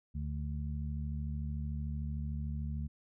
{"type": "harmonic tone", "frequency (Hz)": 73.42, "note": "D2", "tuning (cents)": 0, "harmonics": [1, 2, 3], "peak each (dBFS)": [-36, -40, -44], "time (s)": [0.14, 2.88], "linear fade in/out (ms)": 20, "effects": []}